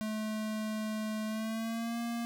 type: tone with pitch glide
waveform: square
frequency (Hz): 216 to 234.2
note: A3 to A#3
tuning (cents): -32 to +8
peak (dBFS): -34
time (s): 0.01-2.25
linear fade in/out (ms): 0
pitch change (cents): +140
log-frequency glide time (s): 1.26-1.99
effects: 12-bit